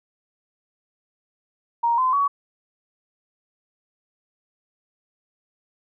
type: tone with pitch steps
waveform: sine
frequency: 937 / 1027.7 / 1127.2 Hz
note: A#5 / C6 / C#6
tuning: +9 / -31 / +29 cents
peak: -17 dBFS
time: 1.83-2.28 s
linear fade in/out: 10 ms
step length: 150 ms
effects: none